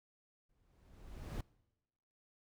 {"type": "noise with exponential growth", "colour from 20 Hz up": "brown", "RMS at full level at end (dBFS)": -39, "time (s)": [0.49, 1.41], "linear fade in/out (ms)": 5, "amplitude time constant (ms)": 200, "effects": ["noise-tail reverb RT60 1.0 s tail -23 dB re dry"]}